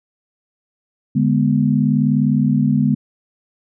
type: chord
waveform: sine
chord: G# diminished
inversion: second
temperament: equal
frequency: 146.83 / 207.7 / 246.9 Hz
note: D3 / G#3 / B3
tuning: 0 / 0 / 0 cents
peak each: -17 dBFS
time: 1.15-2.95 s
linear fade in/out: 10 ms
effects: none